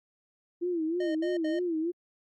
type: tone with vibrato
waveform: sine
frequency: 336 Hz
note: E4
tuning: 33 cents sharp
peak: -27 dBFS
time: 0.61-1.92 s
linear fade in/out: 20 ms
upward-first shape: sine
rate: 3.2 Hz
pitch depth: 120 cents each way
type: tone bursts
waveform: square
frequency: 614 Hz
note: D#5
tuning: 23 cents flat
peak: -34 dBFS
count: 3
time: 1-1.592 s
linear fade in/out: 5 ms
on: 150 ms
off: 71 ms
effects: low-pass 4000 Hz 12 dB/octave + Opus 48 kbps